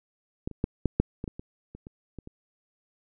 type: clicks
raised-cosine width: 3 ms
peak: -17 / -28 / -12 / -10 / -7 / -20 / -21 / -25 / -29 / -29 / -26 / -29 dBFS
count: 12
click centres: 0.475 / 0.513 / 0.641 / 0.857 / 1 / 1.241 / 1.278 / 1.395 / 1.75 / 1.869 / 2.187 / 2.274 s
effects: none